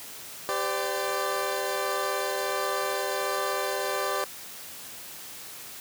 20% pulse chord, G suspended fourth, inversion none, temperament equal with one note detuned, 392 / 511 / 587.3 Hz, G4 / C5 / D5, 0 / -41 / 0 cents, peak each -27 / -27 / -26 dBFS, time 0.49-4.24 s, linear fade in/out 0 ms, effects white hiss -42 dBFS RMS until 5.8 s + high-pass 80 Hz 12 dB/octave

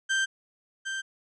35% pulse tone with echo, 1568 Hz, G6, in tune, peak -22 dBFS, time 0.09-0.26 s, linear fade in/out 20 ms, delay 760 ms, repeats 1, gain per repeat -7 dB, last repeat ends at 1.02 s, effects resampled to 22050 Hz

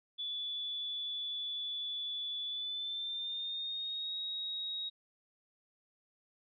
sine tone with pitch glide, 3452 to 3786 Hz, A7 to A#7, -34 to +26 cents, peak -36 dBFS, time 0.18-4.9 s, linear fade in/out 20 ms, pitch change +160 cents, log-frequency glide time 2.45-4.17 s, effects none

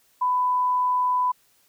sine tone, 998 Hz, B5, 18 cents sharp, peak -19 dBFS, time 0.21-1.32 s, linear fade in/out 10 ms, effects white hiss -62 dBFS RMS until 1.68 s

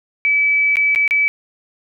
sine tone with dropouts, 2297 Hz, D7, 39 cents flat, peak -12 dBFS, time 0.25-1.28 s, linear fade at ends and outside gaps 0 ms, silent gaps 0.757-0.769 / 0.949-0.959 / 1.078-1.109 s, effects none

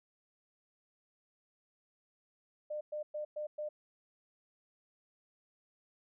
sine tone bursts, 602 Hz, D5, 43 cents sharp, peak -36 dBFS, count 5, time 2.7-3.69 s, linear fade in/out 10 ms, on 110 ms, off 110 ms, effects none

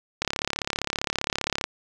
click train, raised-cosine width 0.2 ms, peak -7 dBFS, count 51, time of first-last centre 0.22-1.64 s, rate 35.2 Hz, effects none

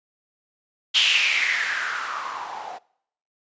violet noise with low-pass filter sweep, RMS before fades -24 dBFS, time 0.94-2.79 s, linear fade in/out 20 ms, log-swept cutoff 3200 to 720 Hz, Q 5.5, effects noise-tail reverb RT60 0.7 s tail -24 dB re dry + resampled to 16000 Hz

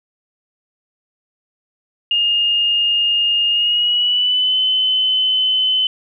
sine tone with pitch glide, 2835 to 3038 Hz, F7 to F#7, +25 to +45 cents, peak -13 dBFS, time 2.11-5.87 s, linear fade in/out 2 ms, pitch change +120 cents, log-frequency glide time 3.5-4.57 s, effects none

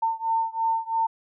sine beating tone pair, 902 / 905 Hz, A5 / A5, +43 / +48 cents, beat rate 3 Hz, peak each -25 / -26 dBFS, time 0.02-1.07 s, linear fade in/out 10 ms, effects none

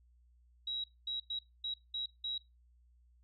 sine tone bursts at uneven times, 3858 Hz, B7, 41 cents flat, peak -35 dBFS, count 6, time 0.67-0.84 / 1.07-1.2 / 1.3-1.39 / 1.64-1.74 / 1.94-2.06 / 2.24-2.38 s, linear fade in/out 5 ms, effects noise-tail reverb RT60 0.2 s tail -17 dB re dry + added 60 Hz sine -63 dBFS peak until 3.23 s

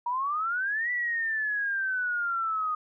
sine exponential two-way sweep, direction up then down, 944 to 1975.5 to 1234 Hz, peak -26 dBFS, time 0.06-2.75 s, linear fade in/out 5 ms, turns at 0.91 s, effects none

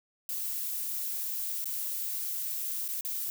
violet noise with dropouts, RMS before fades -34 dBFS, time 0.29-3.3 s, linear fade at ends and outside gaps 1 ms, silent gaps 1.643-1.656 / 2.88-2.887 / 3.009-3.049 s, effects none

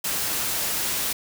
white noise, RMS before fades -26 dBFS, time 0.04-1.13 s, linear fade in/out 5 ms, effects none

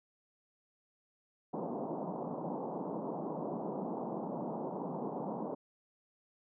pink band-pass noise, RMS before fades -39 dBFS, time 1.53-5.55 s, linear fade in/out 10 ms, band 160 to 970 Hz, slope 48 dB/octave, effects none

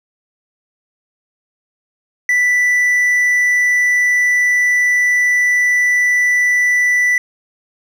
triangle tone, 1975.5 Hz, B6, in tune, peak -9 dBFS, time 2.29-7.18 s, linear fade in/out 2 ms, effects none

